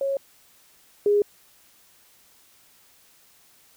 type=tone pair in turn; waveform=sine; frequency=549 / 411.3 Hz; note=C#5 / G#4; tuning=-17 / -17 cents; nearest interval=perfect fourth; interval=500 cents; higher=first; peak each=-22 / -16 dBFS; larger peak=second; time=0.01-0.17 / 1.06-1.22 s; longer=neither; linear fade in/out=2 ms; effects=white hiss -57 dBFS RMS until 3.76 s